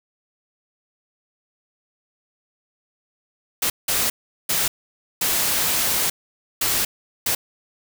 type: noise bursts at uneven times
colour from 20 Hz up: white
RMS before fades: -21 dBFS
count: 6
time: 3.62-3.7 / 3.88-4.1 / 4.49-4.68 / 5.21-6.1 / 6.61-6.85 / 7.26-7.35 s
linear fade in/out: 5 ms
effects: none